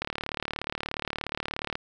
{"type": "click train", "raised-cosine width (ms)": 0.3, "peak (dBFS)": -14, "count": 65, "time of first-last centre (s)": [0.02, 1.754], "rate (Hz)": 36.9, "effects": []}